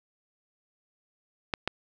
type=clicks; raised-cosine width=0.3 ms; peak=-11 dBFS; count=2; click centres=1.538 / 1.676 s; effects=none